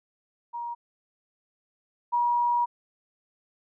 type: tone pair in turn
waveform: sine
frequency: 947 / 958.6 Hz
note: A#5 / A#5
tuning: +27 / +48 cents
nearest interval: unison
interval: 21 cents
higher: second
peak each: -31 / -21 dBFS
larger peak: second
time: 0.53-0.75 / 2.12-2.66 s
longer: second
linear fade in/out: 20 ms
effects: none